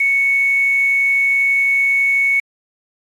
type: tone with quantisation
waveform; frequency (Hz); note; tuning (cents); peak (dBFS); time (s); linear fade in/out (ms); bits
sine; 2217; C#7; 0; -12; 0-2.4; 5; 6
effects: AAC 32 kbps